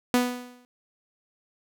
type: tone with exponential decay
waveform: sawtooth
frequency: 246.9 Hz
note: B3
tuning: in tune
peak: -13 dBFS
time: 0.14-0.65 s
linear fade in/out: 0 ms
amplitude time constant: 110 ms
effects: none